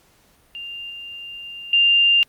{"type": "tone with level steps", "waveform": "sine", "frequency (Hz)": 2794, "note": "F7", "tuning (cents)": 0, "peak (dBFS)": [-30, -32, -12], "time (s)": [0.55, 2.23], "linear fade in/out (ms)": 0, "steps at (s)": [0.9, 1.73], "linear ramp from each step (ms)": 2, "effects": ["pink hiss -57 dBFS RMS until 2.28 s", "Opus 48 kbps"]}